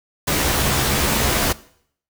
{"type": "noise with comb filter", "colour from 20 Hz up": "pink", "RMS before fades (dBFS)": -19, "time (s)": [0.27, 1.53], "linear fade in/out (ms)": 10, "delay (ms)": 14, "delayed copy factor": 0.7, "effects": ["noise-tail reverb RT60 0.6 s tail -19 dB re dry"]}